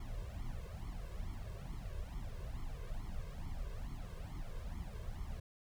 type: noise with flanger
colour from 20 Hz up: brown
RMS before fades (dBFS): -43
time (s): 0-5.4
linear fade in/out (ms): 5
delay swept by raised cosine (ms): 0.92 to 1.92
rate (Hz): 2.3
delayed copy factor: +0.95
effects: none